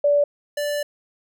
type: tone pair in turn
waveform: sine / square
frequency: 579 / 585.4 Hz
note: D5 / D5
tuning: -25 / -6 cents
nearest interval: unison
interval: 19 cents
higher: second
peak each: -14 / -23 dBFS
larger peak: first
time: 0.04-0.24 / 0.57-0.83 s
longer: second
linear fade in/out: 5 ms
effects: none